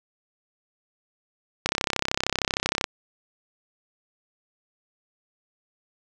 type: click train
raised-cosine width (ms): 0.2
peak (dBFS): -5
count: 40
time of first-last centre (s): 1.66-2.842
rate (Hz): 33
effects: none